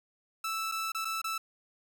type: tone with dropouts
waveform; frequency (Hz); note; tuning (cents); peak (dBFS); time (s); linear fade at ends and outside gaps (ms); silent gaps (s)
sawtooth; 1318.5; E6; 0; -28; 0.44-1.38; 5; 0.716-0.72 / 0.92-0.947 / 1.048-1.052 / 1.217-1.242
effects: none